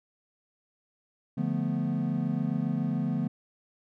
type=chord; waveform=triangle; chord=B half-diminished seventh; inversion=first; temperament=equal; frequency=146.83 / 174.61 / 220 / 246.9 Hz; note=D3 / F3 / A3 / B3; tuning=0 / 0 / 0 / 0 cents; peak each=-30 dBFS; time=1.37-3.28 s; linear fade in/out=10 ms; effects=none